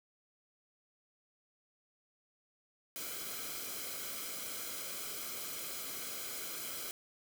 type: noise with comb filter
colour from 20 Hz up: white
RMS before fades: -42 dBFS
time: 2.96-6.91 s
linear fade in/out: 0 ms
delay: 1.1 ms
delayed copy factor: -0.65
effects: none